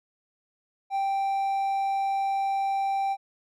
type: tone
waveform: triangle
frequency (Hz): 784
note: G5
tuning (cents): 0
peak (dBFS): -22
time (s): 0.9-3.17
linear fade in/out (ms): 50
effects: none